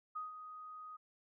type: tone with ADSR envelope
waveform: sine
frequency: 1249 Hz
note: D#6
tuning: 6 cents sharp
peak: -38 dBFS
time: 0.15-0.97 s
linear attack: 14 ms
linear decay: 150 ms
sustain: -9 dB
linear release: 13 ms
effects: none